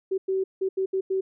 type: tone bursts at uneven times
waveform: sine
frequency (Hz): 381.6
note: G4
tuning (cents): -47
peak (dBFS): -22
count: 6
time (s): 0.11-0.18 / 0.28-0.44 / 0.61-0.69 / 0.77-0.86 / 0.93-1.01 / 1.1-1.21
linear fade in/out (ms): 10
effects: none